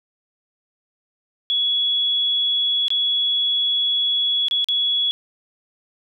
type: tone with dropouts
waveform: sine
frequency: 3370 Hz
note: G#7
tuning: 25 cents sharp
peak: -17 dBFS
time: 1.5-5.11 s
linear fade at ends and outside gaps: 0 ms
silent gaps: 2.882-2.904 / 4.484-4.511 / 4.644-4.686 s
effects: none